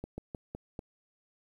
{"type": "slowing click train", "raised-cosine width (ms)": 2, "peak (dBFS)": -25, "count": 5, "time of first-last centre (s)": [0.04, 0.792], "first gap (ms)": 140, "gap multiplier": 1.2, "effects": ["10-bit"]}